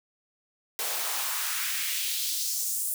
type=noise with high-pass filter sweep; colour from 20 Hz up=white; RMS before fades=-30 dBFS; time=0.79-2.94 s; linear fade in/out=0 ms; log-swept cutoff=490 to 9700 Hz; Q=1.7; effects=none